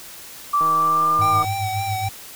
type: tone with pitch glide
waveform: sine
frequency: 1165 to 1197.8 Hz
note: D6 to D6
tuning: -14 to +34 cents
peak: -15 dBFS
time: 0.53-1.43 s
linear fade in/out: 10 ms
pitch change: +48 cents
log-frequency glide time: 0.78-1.13 s
type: click train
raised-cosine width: 1 ms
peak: -19 dBFS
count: 133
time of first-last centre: 0.61-1.445 s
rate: 158 Hz
type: tone with tremolo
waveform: sine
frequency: 102.2 Hz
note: G#2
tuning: 27 cents flat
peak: -22 dBFS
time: 1.19-2.09 s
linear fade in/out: 0 ms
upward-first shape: sine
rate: 7.2 Hz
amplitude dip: 85%
type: tone with vibrato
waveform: square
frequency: 771 Hz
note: G5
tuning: 29 cents flat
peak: -24 dBFS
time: 1.21-2.09 s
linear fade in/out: 10 ms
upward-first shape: sine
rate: 3.6 Hz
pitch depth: 33 cents each way
effects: white hiss -39 dBFS RMS until 2.35 s